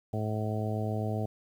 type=harmonic tone; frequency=107.8 Hz; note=A2; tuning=35 cents flat; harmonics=1 / 2 / 3 / 4 / 5 / 6 / 7; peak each=-31 / -36 / -41 / -39 / -42 / -39 / -41 dBFS; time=0.13-1.26 s; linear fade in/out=5 ms; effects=10-bit